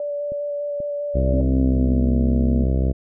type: tone with vibrato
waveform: sine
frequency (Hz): 580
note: D5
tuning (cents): -22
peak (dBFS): -23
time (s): 0-1.41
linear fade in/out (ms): 2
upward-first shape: square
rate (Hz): 5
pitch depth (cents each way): 8
type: click train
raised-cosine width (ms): 3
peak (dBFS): -23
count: 4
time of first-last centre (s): 0.32-1.769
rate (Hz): 2.07
type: harmonic tone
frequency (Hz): 65.41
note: C2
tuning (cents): 0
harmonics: 1 / 2 / 3 / 4 / 5 / 6 / 7 / 8 / 9 / 10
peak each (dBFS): -18 / -24 / -28 / -30 / -32 / -34 / -35 / -36 / -37 / -38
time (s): 1.14-2.93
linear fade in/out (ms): 20
type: tone with pitch glide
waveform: sine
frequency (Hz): 263.8 to 236.4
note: C4 to A#3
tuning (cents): +14 to +24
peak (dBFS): -20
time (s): 1.33-2.64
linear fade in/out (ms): 5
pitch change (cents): -190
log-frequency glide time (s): 1.6-2.16
effects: none